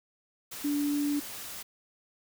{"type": "tone in noise", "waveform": "sine", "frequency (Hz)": 290, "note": "D4", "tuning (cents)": -22, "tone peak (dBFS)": -26, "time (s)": [0.64, 1.2], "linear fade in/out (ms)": 10, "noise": "white", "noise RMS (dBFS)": -41, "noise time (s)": [0.51, 1.63], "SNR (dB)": 12, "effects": []}